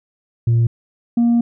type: tone pair in turn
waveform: sine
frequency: 116.54 / 235.7 Hz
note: A#2 / A#3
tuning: 0 / +19 cents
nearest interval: octave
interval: 1219 cents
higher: second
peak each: -9 dBFS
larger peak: neither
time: 0.47-0.67 / 1.17-1.41 s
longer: second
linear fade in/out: 5 ms
effects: tanh soft clip ceiling -10 dBFS